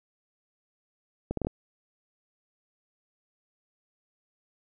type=accelerating click train; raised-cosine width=2 ms; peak=-16 dBFS; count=5; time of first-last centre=1.31-1.47 s; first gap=63 ms; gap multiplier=0.7; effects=none